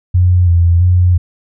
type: tone with vibrato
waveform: sine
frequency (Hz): 87.7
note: F2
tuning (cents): +8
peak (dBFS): -6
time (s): 0.14-1.18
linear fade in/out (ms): 10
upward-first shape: square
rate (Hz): 1.5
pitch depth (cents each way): 40
effects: none